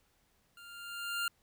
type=tone with level ramp; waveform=25% pulse; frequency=1398 Hz; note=F6; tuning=1 cent sharp; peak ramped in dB=-48 to -27 dBFS; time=0.57-1.28 s; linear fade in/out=2 ms; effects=pink hiss -72 dBFS RMS until 1.42 s